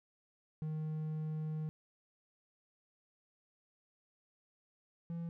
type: tone pair in turn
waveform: triangle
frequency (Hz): 155.56 / 168.4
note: D#3 / E3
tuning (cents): 0 / +37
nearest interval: minor second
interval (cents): 137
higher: second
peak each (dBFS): -34 / -36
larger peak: first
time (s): 0.62-1.69 / 5.1-5.29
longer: first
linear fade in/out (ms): 0
effects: none